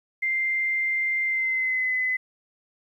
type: tone with pitch glide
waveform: sine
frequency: 2093 to 2022 Hz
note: C7 to B6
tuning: 0 to +40 cents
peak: -22 dBFS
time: 0.22-2.17 s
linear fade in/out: 10 ms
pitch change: -60 cents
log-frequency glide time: 1.24-1.92 s
effects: 10-bit